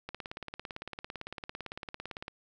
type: click train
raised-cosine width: 0.3 ms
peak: -23 dBFS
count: 40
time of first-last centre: 0.09-2.281 s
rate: 17.8 Hz
effects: none